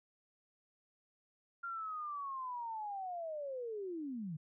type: linear sweep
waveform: sine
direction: down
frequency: 1396.9 to 144.4 Hz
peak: -39 dBFS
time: 1.63-4.37 s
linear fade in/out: 10 ms
effects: none